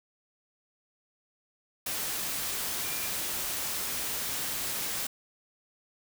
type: tone in noise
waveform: sine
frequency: 2392 Hz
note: D7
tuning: 31 cents sharp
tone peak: -43 dBFS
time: 2.84-3.08 s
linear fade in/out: 5 ms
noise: white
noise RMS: -33 dBFS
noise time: 1.86-5.07 s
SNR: -13 dB
effects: none